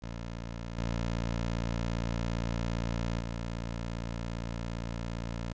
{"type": "tone with level steps", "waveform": "15% pulse", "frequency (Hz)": 57.5, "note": "A#1", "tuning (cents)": -23, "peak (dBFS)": [-31, -24, -28], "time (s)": [0.02, 5.53], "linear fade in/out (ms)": 10, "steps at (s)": [0.77, 3.19], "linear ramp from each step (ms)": 20, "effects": ["resampled to 16000 Hz", "10-bit"]}